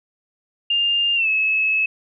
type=tone with pitch glide; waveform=sine; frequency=2806 to 2588 Hz; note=F7 to E7; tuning=+8 to -32 cents; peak=-16 dBFS; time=0.7-1.86 s; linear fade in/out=5 ms; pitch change=-140 cents; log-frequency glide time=1.15-1.28 s; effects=none